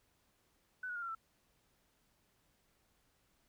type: tone with pitch steps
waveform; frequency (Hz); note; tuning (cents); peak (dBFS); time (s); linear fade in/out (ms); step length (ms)
sine; 1500 / 1455.6 / 1412.5 / 1370.7 / 1330.2; F#6 / F#6 / F6 / F6 / E6; +23 / -29 / +19 / -33 / +15; -39; 0.83-1.15; 5; 64
effects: pink hiss -75 dBFS RMS until 3.48 s